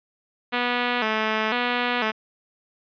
5% pulse tone with vibrato, 230.6 Hz, A#3, 19 cents flat, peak -10 dBFS, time 0.52-2.12 s, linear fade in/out 20 ms, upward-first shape square, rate 1 Hz, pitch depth 100 cents each way, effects resampled to 11025 Hz

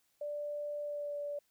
sine tone with pitch glide, 587.3 to 579.9 Hz, D5 to D5, 0 to -22 cents, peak -36 dBFS, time 0.21-1.39 s, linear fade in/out 5 ms, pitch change -22 cents, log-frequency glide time 0.82-1.17 s, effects white hiss -75 dBFS RMS until 1.5 s

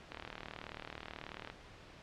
click train, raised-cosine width 0.3 ms, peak -27 dBFS, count 54, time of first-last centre 0.12-1.5 s, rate 38.4 Hz, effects pink hiss -55 dBFS RMS until 2.02 s + low-pass 4000 Hz 12 dB/octave

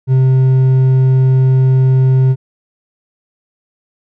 triangle tone with hard clipping, 130.81 Hz, C3, in tune, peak -8 dBFS, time 0.07-2.36 s, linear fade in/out 50 ms, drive 7 dB, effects none

